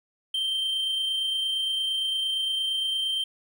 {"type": "tone with amplitude modulation", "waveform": "triangle", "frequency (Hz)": 3136, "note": "G7", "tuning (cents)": 0, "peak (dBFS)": -22, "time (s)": [0.34, 3.24], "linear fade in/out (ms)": 5, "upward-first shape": "sine", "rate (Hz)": 28.7, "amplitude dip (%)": 25, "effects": []}